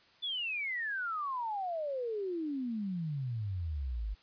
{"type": "exponential sweep", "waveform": "sine", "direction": "down", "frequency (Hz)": [3520, 48.3], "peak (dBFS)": -33, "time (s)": [0.22, 4.15], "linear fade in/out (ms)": 20, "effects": ["white hiss -63 dBFS RMS until 4.22 s", "resampled to 11025 Hz"]}